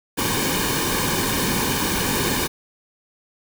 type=noise with comb filter; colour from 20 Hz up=pink; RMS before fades=-22 dBFS; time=0.17-2.48 s; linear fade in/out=20 ms; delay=1.5 ms; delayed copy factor=-0.7; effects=none